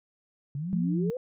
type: exponential sweep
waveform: sine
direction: up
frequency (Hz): 134.4 to 523.3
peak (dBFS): -30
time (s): 0.55-1.17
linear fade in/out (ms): 2
type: tone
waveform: sine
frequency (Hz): 173.8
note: F3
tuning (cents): -8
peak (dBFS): -25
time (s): 0.73-1.1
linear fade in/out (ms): 0
effects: none